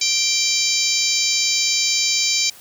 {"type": "harmonic tone with a mistuned harmonic", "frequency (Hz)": 784, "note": "G5", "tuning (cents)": 0, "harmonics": [3, 4, 5, 6, 7, 8, 9], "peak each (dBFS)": [-25, -29, -24, -23, -24, -24, -24], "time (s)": [0.01, 2.5], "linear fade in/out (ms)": 5, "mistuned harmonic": 7, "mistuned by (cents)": -34, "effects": ["white hiss -44 dBFS RMS until 2.6 s"]}